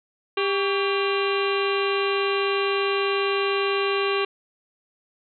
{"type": "harmonic tone with a mistuned harmonic", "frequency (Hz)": 397.4, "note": "G4", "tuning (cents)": 24, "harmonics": [1, 2, 3, 4, 5, 6, 7, 8, 9, 10], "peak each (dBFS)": [-23, -34, -28, -34, -38, -32, -30, -36, -42, -37], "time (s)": [0.37, 4.25], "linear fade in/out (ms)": 5, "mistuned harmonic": 3, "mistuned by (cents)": -78, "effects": []}